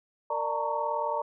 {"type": "tone cluster", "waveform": "sine", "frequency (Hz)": [462.9, 592, 887, 926, 1116], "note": ["A#4", "D5", "A5", "A#5", "C#6"], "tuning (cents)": [-12, 14, 14, -12, 11], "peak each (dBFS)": [-37, -32, -36, -30, -37], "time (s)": [0.3, 1.22], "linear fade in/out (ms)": 5, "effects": []}